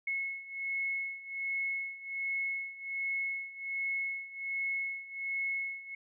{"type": "beating tone pair", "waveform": "sine", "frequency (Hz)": [2184, 2185.3], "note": ["C#7", "C#7"], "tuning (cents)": [-26, -25], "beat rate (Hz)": 1.3, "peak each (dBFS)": [-38, -35], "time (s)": [0.07, 5.95], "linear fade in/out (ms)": 5, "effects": []}